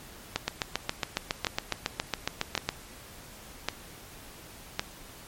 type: two click trains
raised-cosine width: 0.2 ms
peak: -9 / -9 dBFS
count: 17 / 5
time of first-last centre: 0.48-2.69 / 0.36-4.795 s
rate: 7.24 / 0.902 Hz
effects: pink hiss -48 dBFS RMS until 5.27 s + MP3 64 kbps